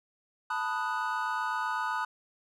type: chord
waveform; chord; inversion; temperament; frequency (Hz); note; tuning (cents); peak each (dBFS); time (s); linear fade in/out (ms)
triangle; B dominant seventh; third; equal; 880 / 987.8 / 1244.5 / 1480; A5 / B5 / D#6 / F#6; 0 / 0 / 0 / 0; -33; 0.5-2.05; 5
effects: none